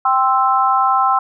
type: chord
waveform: sine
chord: C major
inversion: second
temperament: equal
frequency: 784 / 1046.5 / 1318.5 Hz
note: G5 / C6 / E6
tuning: 0 / 0 / 0 cents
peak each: -16 dBFS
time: 0.05-1.19 s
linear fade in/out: 5 ms
effects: none